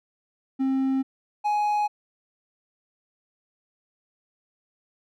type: tone pair in turn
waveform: triangle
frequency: 266.2 / 835.4 Hz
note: C4 / G#5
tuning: +30 / +10 cents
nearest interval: octave + minor sixth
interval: 1980 cents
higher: second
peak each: -19 dBFS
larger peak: neither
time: 0.59-1.03 / 1.44-1.88 s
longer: neither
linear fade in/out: 20 ms
effects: none